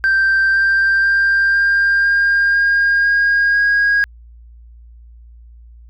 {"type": "tone with pitch steps", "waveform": "sine", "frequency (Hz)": [1568, 1578, 1588.1, 1598.2, 1608.4, 1618.6, 1628.9, 1639.3], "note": ["G6", "G6", "G6", "G6", "G6", "G#6", "G#6", "G#6"], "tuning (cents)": [0, 11, 22, 33, 44, -45, -34, -23], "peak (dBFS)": -9, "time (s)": [0.04, 4.04], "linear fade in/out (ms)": 0, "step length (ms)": 500, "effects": ["tanh soft clip ceiling -9 dBFS", "added 58 Hz sine -38 dBFS peak until 5.89 s"]}